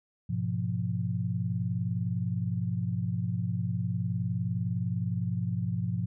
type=chord; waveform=sine; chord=F diminished; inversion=first; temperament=equal; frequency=103.83 / 123.47 / 174.61 Hz; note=Ab2 / Cb3 / F3; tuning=0 / 0 / 0 cents; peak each=-32 dBFS; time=0.29-6.06 s; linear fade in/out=10 ms; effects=none